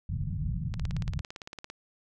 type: low-pass noise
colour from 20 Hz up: white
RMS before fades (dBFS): -32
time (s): 0.09-1.21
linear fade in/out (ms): 5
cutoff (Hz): 170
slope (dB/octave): 48
type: click train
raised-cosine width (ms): 0.2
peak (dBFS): -23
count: 18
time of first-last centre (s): 0.74-1.7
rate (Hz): 17.7
effects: none